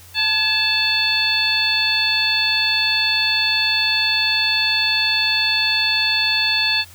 harmonic tone with a mistuned harmonic, 880 Hz, A5, in tune, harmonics 1 / 2 / 3 / 4 / 5, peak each -30 / -24 / -20 / -22 / -20 dBFS, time 0.14-6.85 s, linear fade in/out 50 ms, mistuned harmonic 2, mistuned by -63 cents, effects added 88 Hz sine -45 dBFS peak until 6.94 s + white hiss -45 dBFS RMS until 6.94 s

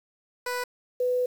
15% pulse / sine tone pair in turn, 493.9 / 498.2 Hz, B4 / B4, 0 / +15 cents, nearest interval unison, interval 15 cents, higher second, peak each -22 dBFS, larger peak neither, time 0.46-0.64 / 1-1.26 s, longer second, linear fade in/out 5 ms, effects 8-bit

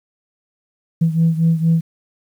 sine beating tone pair, 163.1 / 167.4 Hz, E3 / E3, -18 / +27 cents, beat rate 4.3 Hz, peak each -13 / -17 dBFS, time 1.01-1.81 s, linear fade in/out 10 ms, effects tanh soft clip ceiling -7 dBFS + 8-bit

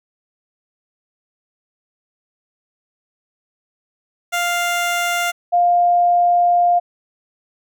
15% pulse / sine tone pair in turn, 698.5 / 702.5 Hz, F5 / F5, 0 / +10 cents, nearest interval unison, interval 10 cents, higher second, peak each -11 dBFS, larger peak neither, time 4.32-5.32 / 5.52-6.8 s, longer second, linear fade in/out 20 ms, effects none

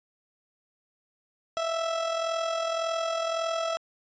30% pulse tone with amplitude modulation, 659.3 Hz, E5, in tune, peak -22 dBFS, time 1.57-3.77 s, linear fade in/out 0 ms, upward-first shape sine, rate 41.8 Hz, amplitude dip 50%, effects resampled to 16000 Hz

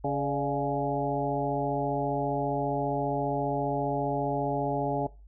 harmonic tone with a mistuned harmonic, 140 Hz, C#3, 18 cents sharp, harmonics 1 / 2 / 3 / 4 / 5 / 6, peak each -33 / -33 / -33 / -33 / -33 / -33 dBFS, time 0.04-5.07 s, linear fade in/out 5 ms, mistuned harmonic 4, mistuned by +76 cents, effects noise-tail reverb RT60 0.3 s tail -20 dB re dry + added 50 Hz sine -48 dBFS peak until 5.27 s

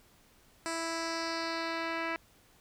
10% pulse tone with low-pass filter sweep, 329.6 Hz, E4, in tune, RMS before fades -35 dBFS, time 0.66-2.16 s, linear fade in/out 0 ms, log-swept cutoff 8100 to 2700 Hz, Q 2.3, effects pink hiss -63 dBFS RMS until 2.6 s

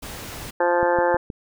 pink noise, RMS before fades -35 dBFS, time 0.02-0.51 s, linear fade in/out 10 ms
harmonic tone, 174.61 Hz, F3, in tune, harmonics 2 / 3 / 4 / 5 / 6 / 7 / 8 / 9 / 10, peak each -25 / -20 / -30 / -22 / -31 / -35 / -35 / -29 / -32 dBFS, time 0.6-1.17 s, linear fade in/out 5 ms
click train, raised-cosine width 3 ms, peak -18 dBFS, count 4, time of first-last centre 0.83-1.302 s, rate 6.36 Hz
effects none

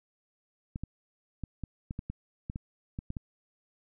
clicks, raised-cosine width 5 ms, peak -23 dBFS, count 12, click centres 0.759 / 0.836 / 1.437 / 1.637 / 1.909 / 1.991 / 2.1 / 2.499 / 2.559 / 2.989 / 3.104 / 3.168 s, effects none

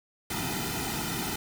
pink noise with comb filter, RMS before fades -32 dBFS, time 0.3-1.36 s, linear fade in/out 5 ms, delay 1.8 ms, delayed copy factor -0.95, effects none

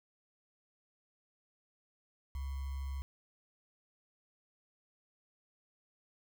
sine tone with sample-and-hold, 68.2 Hz, C#2, 28 cents flat, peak -36 dBFS, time 2.35-3.02 s, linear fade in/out 0 ms, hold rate 1050 Hz, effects none

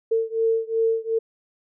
sine beating tone pair, 450 / 452.7 Hz, A4 / A4, +39 / +49 cents, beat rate 2.7 Hz, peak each -22 / -23 dBFS, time 0.11-1.19 s, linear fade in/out 10 ms, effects none

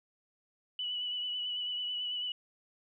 sine tone with vibrato, 2960 Hz, F#7, in tune, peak -33 dBFS, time 0.79-2.32 s, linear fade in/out 2 ms, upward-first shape triangle, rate 9.1 Hz, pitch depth 31 cents each way, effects none

